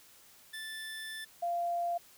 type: tone pair in turn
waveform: 25% pulse / sine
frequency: 1760 / 692 Hz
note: A6 / F5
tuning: 0 / -16 cents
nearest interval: octave + major third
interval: 1616 cents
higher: first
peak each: -36 / -30 dBFS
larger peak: second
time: 0.53-1.25 / 1.42-1.98 s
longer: first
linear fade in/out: 10 ms
effects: white hiss -59 dBFS RMS until 2.17 s